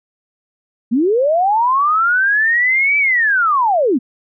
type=linear two-way sweep; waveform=sine; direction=up then down; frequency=214.1 to 2324 to 214.1 Hz; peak=-11 dBFS; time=0.91-3.99 s; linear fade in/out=20 ms; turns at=2.98 s; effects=none